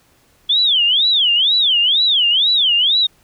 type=tone with vibrato; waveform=sine; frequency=3322 Hz; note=G#7; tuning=in tune; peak=-11 dBFS; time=0.49-3.07 s; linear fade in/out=10 ms; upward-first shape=sine; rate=2.1 Hz; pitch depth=300 cents each way; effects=pink hiss -55 dBFS RMS until 3.23 s